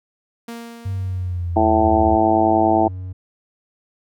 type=tone with exponential decay; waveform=sawtooth; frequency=233.1 Hz; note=A#3; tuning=in tune; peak=-25 dBFS; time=0.48-2.05 s; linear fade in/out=5 ms; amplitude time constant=340 ms
type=exponential sweep; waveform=sine; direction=down; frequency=98 to 75 Hz; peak=-21 dBFS; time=0.85-2.17 s; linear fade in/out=10 ms
type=harmonic tone; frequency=110 Hz; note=A2; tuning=in tune; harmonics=2 / 3 / 4 / 5 / 6 / 7 / 8; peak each=-25 / -18 / -27 / -29 / -19 / -18 / -22 dBFS; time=1.56-2.88 s; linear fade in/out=5 ms
type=tone; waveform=triangle; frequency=92.5 Hz; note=F#2; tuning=in tune; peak=-25 dBFS; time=1.79-3.13 s; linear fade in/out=10 ms
effects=none